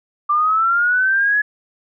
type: linear sweep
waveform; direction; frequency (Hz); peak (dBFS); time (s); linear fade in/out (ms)
sine; up; 1174.7 to 1704; -13; 0.29-1.42; 10
effects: none